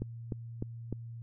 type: click train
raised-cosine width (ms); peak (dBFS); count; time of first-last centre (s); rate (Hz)
3; -22; 4; 0.02-0.926; 3.31
effects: added 116 Hz sine -41 dBFS peak until 1.22 s